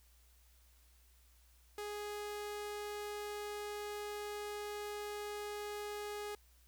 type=tone; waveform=sawtooth; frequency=415.3 Hz; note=G#4; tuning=in tune; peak=-37 dBFS; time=1.78-6.35 s; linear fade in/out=2 ms; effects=added 60 Hz sine -64 dBFS peak until 6.67 s + white hiss -70 dBFS RMS until 6.67 s